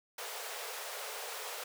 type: high-pass noise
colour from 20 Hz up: pink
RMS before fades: -42 dBFS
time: 0.18-1.64 s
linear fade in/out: 5 ms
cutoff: 410 Hz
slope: 96 dB/octave
effects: none